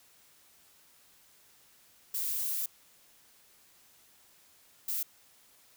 violet noise bursts at uneven times, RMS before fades -33 dBFS, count 2, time 2.14-2.66 / 4.88-5.03 s, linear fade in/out 5 ms, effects white hiss -62 dBFS RMS until 5.76 s

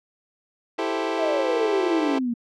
25% pulse chord, A minor seventh, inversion second, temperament equal, 329.6 / 392 / 440 / 523.3 Hz, E4 / G4 / A4 / C5, 0 / 0 / 0 / 0 cents, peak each -24 / -26 / -25 / -28 dBFS, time 0.78-2.19 s, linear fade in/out 10 ms
sine exponential sweep, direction down, 671 to 230 Hz, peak -22 dBFS, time 1.18-2.34 s, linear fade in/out 10 ms
effects low-pass 4000 Hz 12 dB/octave

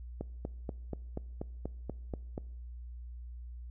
click train, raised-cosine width 2 ms, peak -23 dBFS, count 10, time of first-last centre 0.21-2.379 s, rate 4.15 Hz, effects noise-tail reverb RT60 0.8 s tail -23 dB re dry + added 60 Hz sine -42 dBFS peak until 3.7 s

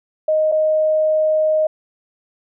sine tone with dropouts, 622.3 Hz, D#5, in tune, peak -13 dBFS, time 0.28-1.67 s, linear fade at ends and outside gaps 5 ms, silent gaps 0.517-0.521 s, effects none

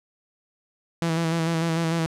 sawtooth tone with vibrato, 164.81 Hz, E3, in tune, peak -18 dBFS, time 1.02-2.06 s, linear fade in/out 0 ms, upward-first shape square, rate 6.7 Hz, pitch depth 28 cents each way, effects low-pass 9000 Hz 12 dB/octave

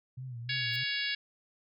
sine tone with vibrato, 123.47 Hz, B2, in tune, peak -38 dBFS, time 0.17-0.84 s, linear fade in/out 10 ms, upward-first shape sine, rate 3.3 Hz, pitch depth 100 cents each way
harmonic tone, 560 Hz, C#5, 18 cents sharp, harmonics 3 / 4 / 5 / 6 / 7 / 8 / 9, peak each -36 / -37 / -38 / -39 / -39 / -40 / -41 dBFS, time 0.49-1.15 s, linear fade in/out 5 ms
violet noise with exponential growth, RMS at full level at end -45 dBFS, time 0.68-0.76 s, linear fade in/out 5 ms, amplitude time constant 16 ms
effects none

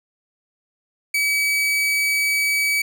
40% pulse tone, 2282 Hz, C#7, 50 cents sharp, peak -17 dBFS, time 1.14-2.82 s, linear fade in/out 5 ms, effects none

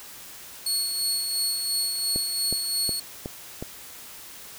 25% pulse tone with tremolo, 4368 Hz, C#8, 26 cents flat, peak -18 dBFS, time 0.66-3 s, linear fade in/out 5 ms, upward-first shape sine, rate 2.9 Hz, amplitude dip 40%
click train, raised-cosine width 2 ms, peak -18 dBFS, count 5, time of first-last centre 2.16-3.625 s, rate 2.73 Hz
effects white hiss -43 dBFS RMS until 4.58 s

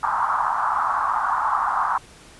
white band-pass noise, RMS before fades -22 dBFS, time 0.03-1.98 s, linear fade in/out 5 ms, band 820 to 1300 Hz, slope 48 dB/octave, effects pink hiss -47 dBFS RMS until 2.39 s + resampled to 24000 Hz

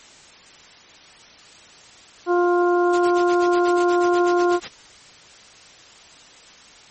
harmonic tone, 352.2 Hz, F4, 15 cents sharp, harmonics 1 / 2 / 3 / 4, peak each -16 / -23 / -25 / -28 dBFS, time 2.26-4.6 s, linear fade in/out 50 ms
white noise with tremolo, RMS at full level -30 dBFS, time 2.92-4.69 s, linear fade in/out 20 ms, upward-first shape sine, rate 8.2 Hz, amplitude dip 100%
effects white hiss -46 dBFS RMS until 6.9 s + MP3 32 kbps

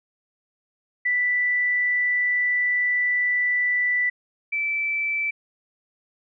sine tone pair in turn, 1975.5 / 2322 Hz, B6 / D7, 0 / -20 cents, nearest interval minor third, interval 280 cents, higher second, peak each -19 / -22 dBFS, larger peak first, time 1.05-4.1 / 4.52-5.31 s, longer first, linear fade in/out 10 ms, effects none

